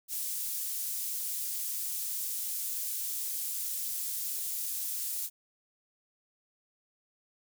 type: high-pass noise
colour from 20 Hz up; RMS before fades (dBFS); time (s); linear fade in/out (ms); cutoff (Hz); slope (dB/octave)
pink; -35; 0.08-5.3; 50; 9600; 12
effects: none